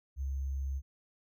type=tone with sample-and-hold; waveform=sine; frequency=68 Hz; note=C#2; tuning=33 cents flat; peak=-32 dBFS; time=0.16-0.82 s; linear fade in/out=50 ms; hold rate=6300 Hz; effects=none